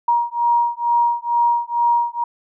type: beating tone pair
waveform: sine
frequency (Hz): 946 / 948.2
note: A#5 / A#5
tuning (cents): +25 / +29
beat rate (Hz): 2.2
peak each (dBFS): -18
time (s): 0.08-2.24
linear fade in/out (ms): 5
effects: none